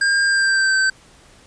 square tone with pitch glide, 1606 to 1547.7 Hz, G6 to G6, +41 to -23 cents, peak -15 dBFS, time 0.01-0.9 s, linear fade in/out 5 ms, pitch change -64 cents, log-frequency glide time 0.24-0.76 s, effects pink hiss -49 dBFS RMS until 1.46 s + resampled to 22050 Hz

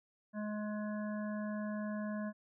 harmonic tone, 210.8 Hz, G#3, 26 cents sharp, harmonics 1 / 3 / 5 / 7 / 8, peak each -37 / -44 / -50 / -54 / -51 dBFS, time 0.33-2.33 s, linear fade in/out 50 ms, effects none

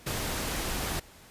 pink noise, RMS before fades -32 dBFS, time 0.06-1 s, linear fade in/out 10 ms, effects pink hiss -53 dBFS RMS until 1.3 s + resampled to 32000 Hz

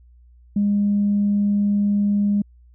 sine tone, 204 Hz, G#3, 31 cents flat, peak -15 dBFS, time 0.56-2.42 s, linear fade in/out 5 ms, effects tanh soft clip ceiling -11 dBFS + added 60 Hz sine -47 dBFS peak until 2.74 s

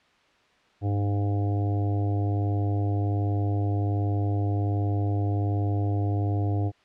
harmonic tone, 101.3 Hz, G#2, 43 cents flat, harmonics 1 / 3 / 4 / 5 / 6 / 7 / 8, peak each -23 / -32 / -38 / -41 / -46 / -37 / -46 dBFS, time 0.81-6.72 s, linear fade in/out 50 ms, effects white hiss -61 dBFS RMS until 6.84 s + low-pass 3000 Hz 12 dB/octave

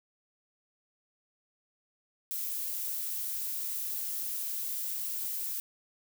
violet noise, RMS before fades -35 dBFS, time 2.31-5.6 s, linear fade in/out 0 ms, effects none

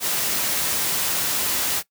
white noise, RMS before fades -23 dBFS, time 0-1.83 s, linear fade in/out 50 ms, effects noise-tail reverb RT60 0.1 s tail -19 dB re dry + high-pass 80 Hz 12 dB/octave

